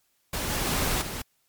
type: noise with level steps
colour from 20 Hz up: pink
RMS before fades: -30 / -28 / -26 / -34 dBFS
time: 0.33-1.22 s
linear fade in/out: 5 ms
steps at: 0.49 / 0.65 / 1.01 s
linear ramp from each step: 10 ms
effects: white hiss -70 dBFS RMS until 1.48 s + MP3 96 kbps